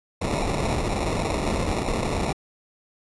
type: noise with sample-and-hold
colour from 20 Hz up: pink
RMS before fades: -25 dBFS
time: 0.21-2.33 s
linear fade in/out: 10 ms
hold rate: 1575 Hz
effects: resampled to 24000 Hz